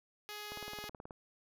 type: tone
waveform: 5% pulse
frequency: 418.1 Hz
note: G#4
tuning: 12 cents sharp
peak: -32 dBFS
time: 0.29-0.89 s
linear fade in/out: 0 ms
type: click train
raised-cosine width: 1 ms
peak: -32 dBFS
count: 12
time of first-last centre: 0.52-1.108 s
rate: 18.7 Hz
effects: none